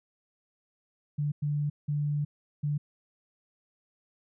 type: tone bursts at uneven times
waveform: sine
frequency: 146.83 Hz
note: D3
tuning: in tune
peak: -26 dBFS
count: 4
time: 1.18-1.32 / 1.42-1.7 / 1.88-2.25 / 2.63-2.78 s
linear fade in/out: 10 ms
effects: none